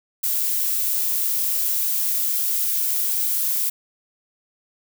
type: noise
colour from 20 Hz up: violet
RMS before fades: -22 dBFS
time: 0.23-3.7 s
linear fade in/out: 10 ms
effects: none